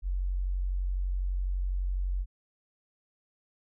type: tone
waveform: sine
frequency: 45.99 Hz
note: F#1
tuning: 10 cents flat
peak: -27 dBFS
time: 0.02-2.26 s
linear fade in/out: 50 ms
effects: none